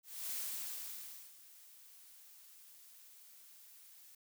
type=noise with ADSR envelope; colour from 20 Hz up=blue; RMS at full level=-40 dBFS; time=0.03-4.15 s; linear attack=290 ms; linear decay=1000 ms; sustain=-19 dB; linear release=4 ms; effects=none